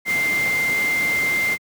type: tone in noise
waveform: sine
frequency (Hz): 2093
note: C7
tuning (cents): 0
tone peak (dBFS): -18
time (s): 0.05-1.58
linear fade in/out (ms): 50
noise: pink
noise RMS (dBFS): -29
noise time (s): 0.05-1.58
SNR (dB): +8
effects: high-pass 150 Hz 12 dB/octave